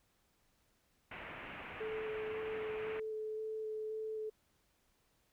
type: low-pass noise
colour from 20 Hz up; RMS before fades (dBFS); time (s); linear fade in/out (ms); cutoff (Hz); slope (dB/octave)
white; -48; 1.11-3; 5; 2700; 48
type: tone with vibrato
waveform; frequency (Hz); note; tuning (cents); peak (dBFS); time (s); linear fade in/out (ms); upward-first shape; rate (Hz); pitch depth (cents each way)
sine; 434.8; A4; -21; -38; 1.8-4.3; 10; square; 1.9; 8
effects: pink hiss -75 dBFS RMS until 5.32 s